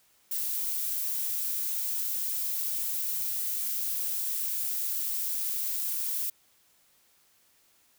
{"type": "noise", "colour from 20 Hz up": "violet", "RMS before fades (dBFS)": -31, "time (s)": [0.31, 6.3], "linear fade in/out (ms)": 5, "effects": ["white hiss -65 dBFS RMS until 7.98 s"]}